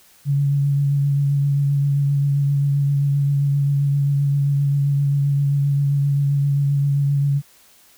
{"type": "tone with vibrato", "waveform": "sine", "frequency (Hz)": 141.2, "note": "C#3", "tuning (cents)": 32, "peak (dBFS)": -15, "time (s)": [0.25, 7.42], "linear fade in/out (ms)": 50, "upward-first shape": "triangle", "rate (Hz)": 7.6, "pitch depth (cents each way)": 22, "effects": ["white hiss -52 dBFS RMS until 7.97 s"]}